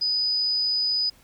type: tone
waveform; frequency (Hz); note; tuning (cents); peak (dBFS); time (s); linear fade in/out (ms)
sine; 4978; D#8; 0; -21; 0.01-1.1; 10
effects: pink hiss -56 dBFS RMS until 1.23 s